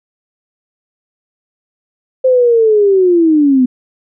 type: linear sweep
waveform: sine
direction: down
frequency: 523.3 to 246.9 Hz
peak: -6 dBFS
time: 2.24-3.66 s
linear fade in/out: 10 ms
effects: none